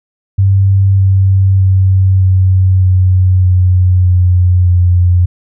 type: tone with pitch steps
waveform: sine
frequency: 97.3 / 96.07 / 94.86 / 93.66 / 92.48 / 91.31 / 90.16 / 89.02 Hz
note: G2 / G2 / F#2 / F#2 / F#2 / F#2 / F#2 / F2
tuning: -12 / -34 / +44 / +22 / 0 / -22 / -44 / +34 cents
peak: -5 dBFS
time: 0.38-5.26 s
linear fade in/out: 10 ms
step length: 610 ms
effects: none